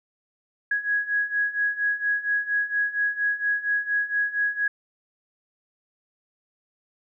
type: beating tone pair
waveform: sine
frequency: 1661.2 / 1665.5 Hz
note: G#6 / G#6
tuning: 0 / +4 cents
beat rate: 4.3 Hz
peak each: -27 / -24 dBFS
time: 0.71-4.68 s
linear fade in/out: 5 ms
effects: none